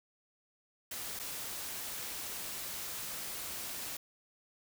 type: noise with dropouts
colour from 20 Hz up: white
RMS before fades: -41 dBFS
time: 0.91-3.97 s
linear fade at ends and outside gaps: 5 ms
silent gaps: 1.192-1.196 s
effects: none